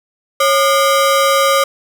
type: ring-modulated tone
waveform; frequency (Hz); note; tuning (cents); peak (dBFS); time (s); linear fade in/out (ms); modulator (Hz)
40% pulse; 880; A5; 0; -6; 0.4-1.64; 5; 332
effects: none